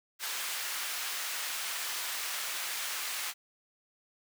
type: high-pass noise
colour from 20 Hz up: pink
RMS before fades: -36 dBFS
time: 0.19-3.34 s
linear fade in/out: 50 ms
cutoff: 1400 Hz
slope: 12 dB/octave
effects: none